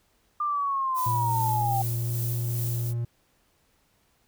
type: linear sweep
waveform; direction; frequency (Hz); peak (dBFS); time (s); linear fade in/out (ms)
sine; down; 1202 to 774; -24; 0.4-1.82; 5
type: noise with tremolo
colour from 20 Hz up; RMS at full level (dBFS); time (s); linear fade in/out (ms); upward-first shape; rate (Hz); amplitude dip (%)
violet; -34; 0.94-2.94; 50; sine; 2.5; 40
type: tone with pitch glide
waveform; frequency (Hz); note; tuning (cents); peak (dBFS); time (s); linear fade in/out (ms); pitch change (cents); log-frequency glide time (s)
triangle; 116.5 to 118.26; A#2 to A#2; -1 to +25; -24; 1.06-3.05; 5; +26; 1.75-2.28
effects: pink hiss -67 dBFS RMS until 4.27 s